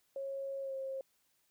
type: tone with pitch glide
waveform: sine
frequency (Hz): 546 to 535.1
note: C#5 to C5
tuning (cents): -26 to +39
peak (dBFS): -37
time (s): 0.16-1.01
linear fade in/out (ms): 2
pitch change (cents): -35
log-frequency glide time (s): 0.61-0.74
effects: white hiss -75 dBFS RMS until 1.5 s